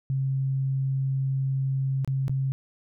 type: tone with dropouts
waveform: sine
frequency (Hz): 134.4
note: C3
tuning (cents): +47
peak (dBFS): -23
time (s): 0.1-2.52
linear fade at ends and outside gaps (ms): 0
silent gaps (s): 2.047-2.076 / 2.281-2.295
effects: none